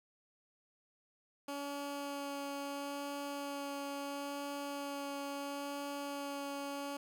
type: tone with vibrato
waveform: 15% pulse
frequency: 282.6 Hz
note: C#4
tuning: 34 cents sharp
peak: -33 dBFS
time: 1.48-6.97 s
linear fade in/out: 5 ms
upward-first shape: sine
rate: 0.74 Hz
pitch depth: 9 cents each way
effects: none